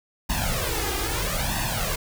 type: noise with flanger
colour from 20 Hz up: pink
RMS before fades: -26 dBFS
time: 0.29-1.96 s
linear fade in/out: 10 ms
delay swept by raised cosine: 1.1 to 2.5 ms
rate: 0.77 Hz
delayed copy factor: +0.8
effects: none